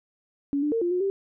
sine tone with pitch steps, 282.4 / 296.3 / 456.8 / 348.6 / 360.7 / 392 Hz, C#4 / D4 / A#4 / F4 / F#4 / G4, +32 / +15 / -35 / -3 / -44 / 0 cents, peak -22 dBFS, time 0.53-1.1 s, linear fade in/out 0 ms, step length 95 ms, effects none

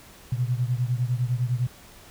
sine beating tone pair, 120.5 / 130.4 Hz, B2 / C3, -42 / -5 cents, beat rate 9.9 Hz, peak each -24 / -27 dBFS, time 0.32-1.67 s, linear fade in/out 5 ms, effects pink hiss -49 dBFS RMS until 2.1 s

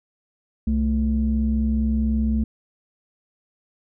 sine tone pair together, 65.41 / 220.3 Hz, C2 / A3, 0 / +2 cents, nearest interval octave + major sixth, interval 2102 cents, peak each -20 dBFS, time 0.67-2.44 s, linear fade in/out 5 ms, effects tanh soft clip ceiling -12 dBFS

